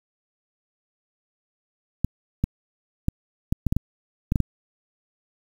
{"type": "clicks", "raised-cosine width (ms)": 5, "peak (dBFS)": -8, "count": 10, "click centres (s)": [2.046, 2.44, 3.084, 3.525, 3.667, 3.725, 3.766, 4.321, 4.358, 4.403], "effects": ["7-bit"]}